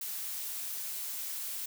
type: noise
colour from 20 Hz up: blue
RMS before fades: -38 dBFS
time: 0.01-1.66 s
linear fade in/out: 5 ms
effects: none